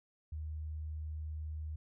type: tone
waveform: sine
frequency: 77.3 Hz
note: D#2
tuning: 11 cents flat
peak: -38 dBFS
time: 0.32-1.76 s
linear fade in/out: 5 ms
effects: none